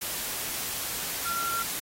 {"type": "tone in noise", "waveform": "sine", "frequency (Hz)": 1372, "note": "F6", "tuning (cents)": -31, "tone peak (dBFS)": -29, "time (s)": [1.25, 1.63], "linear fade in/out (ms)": 10, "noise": "white", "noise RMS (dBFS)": -33, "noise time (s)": [0.01, 1.8], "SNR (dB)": 1, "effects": ["AAC 48 kbps"]}